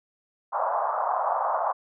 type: band-pass noise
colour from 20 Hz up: pink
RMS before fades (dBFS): -26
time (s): 0.52-1.73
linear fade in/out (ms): 20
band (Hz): 630 to 1200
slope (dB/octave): 48
effects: none